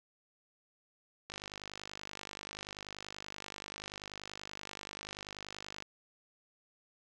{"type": "click train", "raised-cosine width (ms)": 0.2, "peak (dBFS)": -25, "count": 229, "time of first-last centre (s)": [1.3, 5.824], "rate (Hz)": 50.4, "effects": []}